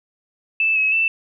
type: tone with pitch steps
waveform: sine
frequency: 2635 / 2568 / 2659 Hz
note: E7 / E7 / E7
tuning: -1 / -46 / +14 cents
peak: -15 dBFS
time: 0.6-1.08 s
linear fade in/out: 2 ms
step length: 160 ms
effects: none